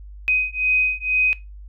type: beating tone pair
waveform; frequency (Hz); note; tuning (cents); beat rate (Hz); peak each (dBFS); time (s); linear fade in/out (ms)
sine; 2509 / 2511.1; D#7 / D#7; +14 / +15; 2.1; -21 / -21; 0.28-1.33; 0
effects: noise-tail reverb RT60 0.2 s tail -17 dB re dry + added 50 Hz sine -36 dBFS peak until 1.68 s